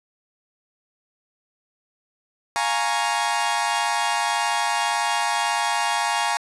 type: chord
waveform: sawtooth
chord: Bb minor seventh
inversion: second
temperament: equal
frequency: 698.5 / 830.6 / 932.3 / 1108.7 Hz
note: F5 / Ab5 / Bb5 / Db6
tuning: 0 / 0 / 0 / 0 cents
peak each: -25 / -21 / -21 / -25 dBFS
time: 2.56-6.37 s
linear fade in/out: 0 ms
effects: resampled to 24000 Hz + 8-bit